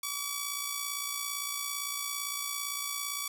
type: tone with amplitude modulation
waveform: 5% pulse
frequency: 1143 Hz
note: D6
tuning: 47 cents flat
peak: -19 dBFS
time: 0.03-3.28 s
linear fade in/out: 5 ms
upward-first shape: sine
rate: 57.7 Hz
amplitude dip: 45%
effects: none